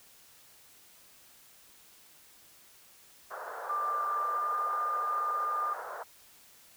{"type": "band-pass noise", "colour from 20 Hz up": "white", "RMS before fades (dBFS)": -41, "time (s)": [3.3, 6.04], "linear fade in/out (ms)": 20, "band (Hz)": [450, 1500], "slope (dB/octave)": 48}
{"type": "tone with pitch glide", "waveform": "sine", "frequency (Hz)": [1188, 1206.7], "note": ["D6", "D6"], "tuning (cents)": [20, 47], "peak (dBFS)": -29, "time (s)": [3.69, 5.74], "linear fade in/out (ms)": 10, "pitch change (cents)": 27, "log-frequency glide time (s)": [4.24, 4.54]}
{"effects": ["white hiss -58 dBFS RMS until 6.76 s"]}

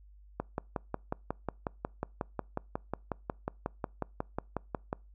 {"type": "click train", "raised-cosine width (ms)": 1, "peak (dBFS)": -18, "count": 26, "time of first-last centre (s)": [0.4, 4.929], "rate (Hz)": 5.52, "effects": ["noise-tail reverb RT60 0.3 s tail -26 dB re dry", "added 50 Hz sine -53 dBFS peak until 5.14 s"]}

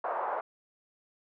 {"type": "band-pass noise", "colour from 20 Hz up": "pink", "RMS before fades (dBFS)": -33, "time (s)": [0.04, 0.41], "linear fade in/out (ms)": 5, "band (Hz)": [630, 1100], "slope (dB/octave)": 24, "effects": []}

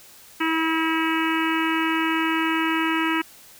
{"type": "harmonic tone with a mistuned harmonic", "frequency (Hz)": 323.2, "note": "E4", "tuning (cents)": -34, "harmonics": [1, 3, 4, 5, 6, 7, 8, 9], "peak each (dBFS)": [-23, -28, -29, -30, -31, -31, -32, -33], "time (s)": [0.4, 3.22], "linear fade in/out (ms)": 10, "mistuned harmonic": 6, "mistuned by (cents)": -18, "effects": ["white hiss -48 dBFS RMS until 3.59 s"]}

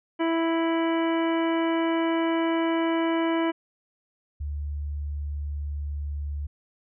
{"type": "harmonic tone", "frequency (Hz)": 329.6, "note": "E4", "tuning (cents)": 0, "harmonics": [1, 2, 3, 4, 5, 6, 7, 9], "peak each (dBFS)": [-23, -30, -31, -39, -38, -40, -39, -40], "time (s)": [0.19, 3.52], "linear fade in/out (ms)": 20}
{"type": "tone with pitch glide", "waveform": "sine", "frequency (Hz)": [73, 72.58], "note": ["D2", "D2"], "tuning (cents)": [-10, -20], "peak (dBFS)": -28, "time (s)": [4.4, 6.47], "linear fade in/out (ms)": 10, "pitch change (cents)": -10, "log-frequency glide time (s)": [4.85, 6.34]}
{"effects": []}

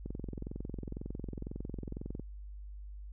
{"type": "click train", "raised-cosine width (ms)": 3, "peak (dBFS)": -27, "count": 48, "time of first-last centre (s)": [0.06, 2.196], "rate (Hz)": 22, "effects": ["added 50 Hz sine -43 dBFS peak until 3.12 s"]}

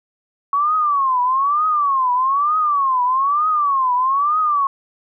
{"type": "tone with vibrato", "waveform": "sine", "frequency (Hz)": 1113, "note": "C#6", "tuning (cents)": 7, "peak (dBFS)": -14, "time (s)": [0.53, 4.67], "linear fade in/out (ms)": 2, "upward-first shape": "triangle", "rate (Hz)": 1.1, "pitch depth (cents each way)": 230, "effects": []}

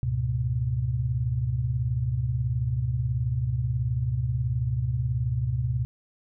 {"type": "tone cluster", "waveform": "sine", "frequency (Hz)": [71.9, 105.9, 124.4], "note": ["D2", "G#2", "B2"], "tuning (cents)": [-36, 34, 13], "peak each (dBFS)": [-31, -31, -25], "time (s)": [0.03, 5.85], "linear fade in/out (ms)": 0, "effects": []}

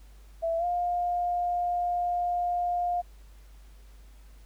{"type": "tone with pitch glide", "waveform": "sine", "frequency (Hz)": [663, 706.5], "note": ["E5", "F5"], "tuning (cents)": [10, 20], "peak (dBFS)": -25, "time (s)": [0.42, 3.02], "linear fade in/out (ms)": 20, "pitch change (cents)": 110, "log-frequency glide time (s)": [0.58, 0.65], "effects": ["added 50 Hz sine -48 dBFS peak until 4.45 s", "pink hiss -62 dBFS RMS until 4.45 s"]}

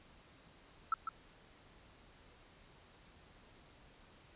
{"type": "tone with echo", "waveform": "sine", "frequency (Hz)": 1318.5, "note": "E6", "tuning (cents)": 0, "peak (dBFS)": -29, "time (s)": [0.92, 0.94], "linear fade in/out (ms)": 2, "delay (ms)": 150, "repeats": 1, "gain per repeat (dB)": -7, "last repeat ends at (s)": 1.09, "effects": ["pink hiss -62 dBFS RMS until 4.35 s", "resampled to 8000 Hz"]}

